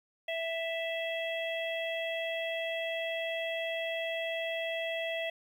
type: harmonic tone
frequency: 659.3 Hz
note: E5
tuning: in tune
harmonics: 1 / 3 / 4 / 5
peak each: -34 / -39 / -40 / -41 dBFS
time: 0.28-5.3 s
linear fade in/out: 5 ms
effects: 10-bit